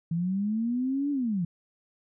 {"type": "linear two-way sweep", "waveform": "sine", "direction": "up then down", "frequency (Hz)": [162.1, 291.3, 162.1], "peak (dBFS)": -25, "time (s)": [0.11, 1.45], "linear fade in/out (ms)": 5, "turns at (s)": 1.11, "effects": []}